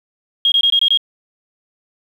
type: tone bursts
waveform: sine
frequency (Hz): 3260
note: G#7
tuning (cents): -33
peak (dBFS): -10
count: 6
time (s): 0.45-0.974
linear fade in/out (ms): 2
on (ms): 69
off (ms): 22
effects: 7-bit